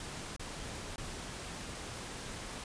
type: noise with dropouts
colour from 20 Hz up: pink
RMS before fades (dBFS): -43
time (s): 0-2.64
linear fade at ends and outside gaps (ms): 2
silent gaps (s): 0.364-0.395 / 0.96-0.98
effects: resampled to 22050 Hz